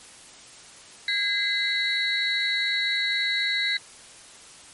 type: tone cluster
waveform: sine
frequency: 1637 / 2050 / 3923 / 4311 Hz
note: G#6 / C7 / B7 / C#8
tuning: -25 / -36 / -12 / -49 cents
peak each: -30 / -26 / -26 / -32 dBFS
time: 1.08-3.77 s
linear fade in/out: 2 ms
effects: white hiss -47 dBFS RMS until 4.73 s + MP3 48 kbps